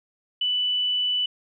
sine tone, 2980 Hz, F#7, 12 cents sharp, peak -21 dBFS, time 0.41-1.26 s, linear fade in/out 5 ms, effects none

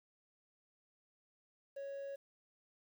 triangle tone with quantisation, 554.4 Hz, C#5, in tune, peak -40 dBFS, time 1.76-2.16 s, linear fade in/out 10 ms, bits 11, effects none

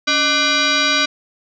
sine tone with frequency modulation, 1174.7 Hz, D6, in tune, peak -13 dBFS, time 0.07-1.06 s, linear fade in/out 10 ms, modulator 894 Hz, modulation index 4.5, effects none

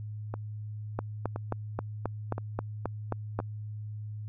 two click trains, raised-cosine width 1 ms, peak -21 / -16 dBFS, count 4 / 10, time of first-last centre 0.34-3.401 / 0.99-3.39 s, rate 0.98 / 3.75 Hz, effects added 106 Hz sine -36 dBFS peak until 4.28 s

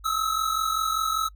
square tone pair together, 1273.4 / 1318.5 Hz, D#6 / E6, +40 / 0 cents, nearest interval minor second, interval 60 cents, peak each -27 dBFS, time 0.04-1.29 s, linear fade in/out 20 ms, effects noise-tail reverb RT60 0.1 s tail -26 dB re dry + added 50 Hz sine -45 dBFS peak until 1.35 s

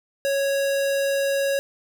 square tone, 553 Hz, C#5, 4 cents flat, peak -21 dBFS, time 0.25-1.59 s, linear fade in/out 0 ms, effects none

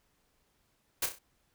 white noise with echo, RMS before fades -30 dBFS, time 1.02-1.06 s, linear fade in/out 5 ms, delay 32 ms, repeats 4, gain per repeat -7 dB, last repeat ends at 1.188 s, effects pink hiss -73 dBFS RMS until 1.54 s

